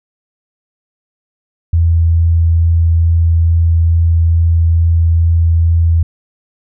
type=tone with vibrato; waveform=sine; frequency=83.2 Hz; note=E2; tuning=17 cents sharp; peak=-7 dBFS; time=1.73-6.03 s; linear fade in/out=5 ms; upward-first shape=triangle; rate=2.3 Hz; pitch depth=8 cents each way; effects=none